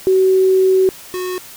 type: tone pair in turn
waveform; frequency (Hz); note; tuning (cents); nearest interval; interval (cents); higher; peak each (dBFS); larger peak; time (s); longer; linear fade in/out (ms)
sine / square; 377.5 / 365.9; F#4 / F#4; +35 / -19; minor second; 54; first; -9 / -21; first; 0.07-0.89 / 1.14-1.38; first; 0
effects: white hiss -37 dBFS RMS until 1.56 s